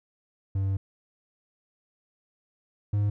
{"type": "tone pair in turn", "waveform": "triangle", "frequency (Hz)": [97.1, 102.87], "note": ["G2", "G#2"], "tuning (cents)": [-16, -16], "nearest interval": "minor second", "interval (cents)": 100, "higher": "second", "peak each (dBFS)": [-22, -20], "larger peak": "second", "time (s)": [[0.55, 0.77], [2.93, 3.1]], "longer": "first", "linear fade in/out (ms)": 5, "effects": []}